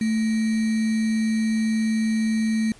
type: tone with sample-and-hold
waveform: sine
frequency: 220.7 Hz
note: A3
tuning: 5 cents sharp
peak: -19 dBFS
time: 0.01-2.72 s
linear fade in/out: 2 ms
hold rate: 2100 Hz
effects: pink hiss -50 dBFS RMS until 2.79 s + resampled to 24000 Hz